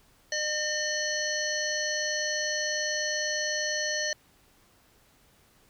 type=harmonic tone with a mistuned harmonic; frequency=606 Hz; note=D#5; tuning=46 cents flat; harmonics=1 / 3 / 5 / 7 / 9 / 10; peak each=-34 / -31 / -40 / -34 / -42 / -34 dBFS; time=0.32-4.13 s; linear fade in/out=2 ms; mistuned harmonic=7; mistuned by=+27 cents; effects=pink hiss -62 dBFS RMS until 5.69 s